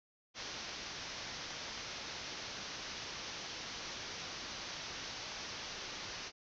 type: low-pass noise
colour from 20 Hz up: white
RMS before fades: -45 dBFS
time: 0.34-6.32 s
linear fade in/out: 50 ms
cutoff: 6200 Hz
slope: 96 dB/octave
effects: none